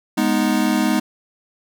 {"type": "chord", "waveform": "square", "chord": "G# minor", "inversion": "none", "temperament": "equal", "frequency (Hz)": [207.7, 246.9, 311.1], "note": ["G#3", "B3", "D#4"], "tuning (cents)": [0, 0, 0], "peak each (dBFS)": -21, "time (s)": [0.17, 1], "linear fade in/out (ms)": 10, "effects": []}